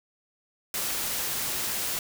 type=noise; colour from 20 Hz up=white; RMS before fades=-30 dBFS; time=0.74-1.99 s; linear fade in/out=2 ms; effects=none